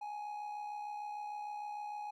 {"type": "tone with amplitude modulation", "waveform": "triangle", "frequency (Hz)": 834, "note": "G#5", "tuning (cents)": 7, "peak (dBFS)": -36, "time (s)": [0.01, 2.11], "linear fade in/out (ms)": 10, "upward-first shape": "sine", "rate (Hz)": 66.6, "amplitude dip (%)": 45, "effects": []}